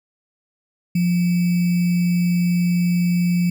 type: tone with sample-and-hold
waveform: sine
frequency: 175.7 Hz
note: F3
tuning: 11 cents sharp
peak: -15 dBFS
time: 0.95-3.5 s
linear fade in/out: 5 ms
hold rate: 2450 Hz
effects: none